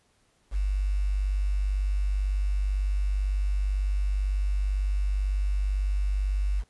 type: tone with quantisation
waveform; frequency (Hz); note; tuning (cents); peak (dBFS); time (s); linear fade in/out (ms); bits
sine; 49; G1; 0; -23; 0.51-6.64; 50; 8
effects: pink hiss -67 dBFS RMS until 6.69 s + resampled to 24000 Hz